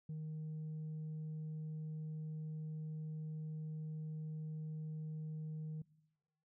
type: tone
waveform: sine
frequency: 155.56 Hz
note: D#3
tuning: in tune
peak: -39 dBFS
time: 0.09-5.82 s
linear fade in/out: 5 ms
effects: noise-tail reverb RT60 1.0 s tail -23 dB re dry + tanh soft clip ceiling -40 dBFS